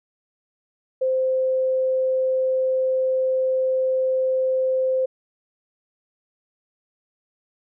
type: tone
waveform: sine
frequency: 520 Hz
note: C5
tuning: 11 cents flat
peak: -18 dBFS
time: 1.01-5.06 s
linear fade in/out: 10 ms
effects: none